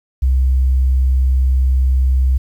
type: tone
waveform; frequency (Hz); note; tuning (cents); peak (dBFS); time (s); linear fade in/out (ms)
sine; 65; C2; -11; -9; 0.22-2.38; 10
effects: tanh soft clip ceiling -7 dBFS + 8-bit